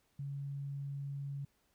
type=tone; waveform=sine; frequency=140.1 Hz; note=C#3; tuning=19 cents sharp; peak=-38 dBFS; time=0.19-1.45 s; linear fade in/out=5 ms; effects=pink hiss -75 dBFS RMS until 1.74 s